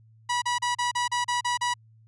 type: tone bursts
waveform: sawtooth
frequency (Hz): 973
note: B5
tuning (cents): -26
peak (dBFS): -20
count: 9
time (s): 0.29-1.74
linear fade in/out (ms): 10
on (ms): 130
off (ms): 35
effects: added 111 Hz sine -53 dBFS peak until 2.07 s + resampled to 22050 Hz